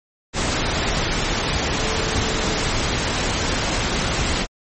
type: tone in noise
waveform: sine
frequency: 439.9 Hz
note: A4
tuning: in tune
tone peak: -30 dBFS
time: 1.76-2.73 s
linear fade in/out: 50 ms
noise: pink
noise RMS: -21 dBFS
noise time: 0.33-4.47 s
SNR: -12 dB
effects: MP3 32 kbps